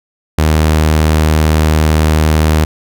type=tone; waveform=sawtooth; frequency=77.78 Hz; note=D#2; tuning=in tune; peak=-4 dBFS; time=0.38-2.65 s; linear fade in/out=5 ms; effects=none